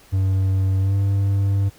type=tone with pitch glide; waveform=triangle; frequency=95.6 to 98.8 Hz; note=G2 to G2; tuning=-43 to +14 cents; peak=-14 dBFS; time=0.12-1.7 s; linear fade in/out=20 ms; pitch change=+57 cents; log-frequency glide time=0.8-0.95 s; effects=pink hiss -50 dBFS RMS until 1.78 s